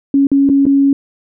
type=tone with dropouts; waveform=sine; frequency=277.2 Hz; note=C#4; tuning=in tune; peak=-7 dBFS; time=0.14-0.93 s; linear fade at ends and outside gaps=2 ms; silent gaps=0.27-0.316 / 0.491-0.497 / 0.655-0.665 s; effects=none